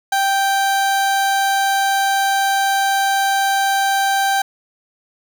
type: tone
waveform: 30% pulse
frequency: 784 Hz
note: G5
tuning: in tune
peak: -12 dBFS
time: 0.12-4.42 s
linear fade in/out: 5 ms
effects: none